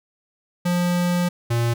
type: tone pair in turn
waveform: square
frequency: 176.4 / 117.73 Hz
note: F3 / A#2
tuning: +18 / +18 cents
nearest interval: perfect fifth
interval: 700 cents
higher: first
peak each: -19 dBFS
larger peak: neither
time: 0.65-1.29 / 1.5-1.74 s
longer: first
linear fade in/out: 10 ms
effects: none